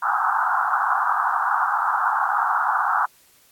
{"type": "band-pass noise", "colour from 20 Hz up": "white", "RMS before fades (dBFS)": -21, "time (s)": [0.02, 3.06], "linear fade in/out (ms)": 10, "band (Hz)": [750, 1500], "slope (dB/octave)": 96, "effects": ["white hiss -56 dBFS RMS until 3.51 s", "AAC 64 kbps"]}